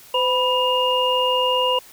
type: tone cluster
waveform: sine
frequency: 511 / 986 / 2831 Hz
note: C5 / B5 / F7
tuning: -41 / -3 / +23 cents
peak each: -21 dBFS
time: 0.14-1.79 s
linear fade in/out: 5 ms
effects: white hiss -46 dBFS RMS until 1.92 s